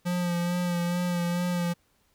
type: tone with vibrato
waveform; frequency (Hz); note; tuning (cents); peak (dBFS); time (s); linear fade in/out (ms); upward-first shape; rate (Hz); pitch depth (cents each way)
square; 175.4; F3; +8; -26; 0.05-1.74; 20; sine; 2.3; 26
effects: pink hiss -68 dBFS RMS until 2.14 s